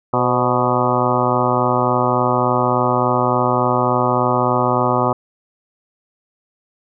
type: harmonic tone with a mistuned harmonic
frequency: 123.47 Hz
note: B2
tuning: in tune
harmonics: 1 / 2 / 3 / 4 / 5 / 6 / 7 / 8 / 9 / 10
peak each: -23 / -23 / -23 / -23 / -23 / -23 / -23 / -23 / -23 / -23 dBFS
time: 0.13-5.13 s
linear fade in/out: 5 ms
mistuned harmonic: 4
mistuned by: +55 cents
effects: none